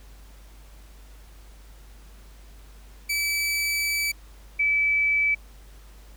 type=tone pair in turn; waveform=sawtooth / sine; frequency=2304 / 2304 Hz; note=D7 / D7; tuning=-34 / -34 cents; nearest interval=unison; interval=0 cents; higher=neither; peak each=-20 / -19 dBFS; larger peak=second; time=3.09-4.12 / 4.59-5.35 s; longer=first; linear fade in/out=10 ms; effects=added 50 Hz sine -45 dBFS peak until 6.16 s + pink hiss -55 dBFS RMS until 6.16 s